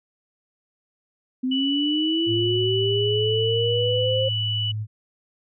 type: linear sweep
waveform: sine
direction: up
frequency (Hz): 253.2 to 532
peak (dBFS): -21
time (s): 1.43-4.29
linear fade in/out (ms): 10
type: tone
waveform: sine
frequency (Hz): 2960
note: F#7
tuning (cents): 0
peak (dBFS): -24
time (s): 1.51-4.72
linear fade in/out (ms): 10
type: tone with pitch glide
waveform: sine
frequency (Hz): 110 to 107.24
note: A2 to A2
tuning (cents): 0 to -44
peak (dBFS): -25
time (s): 2.26-4.87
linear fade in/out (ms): 50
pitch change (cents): -44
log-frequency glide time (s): 3.85-4.72
effects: none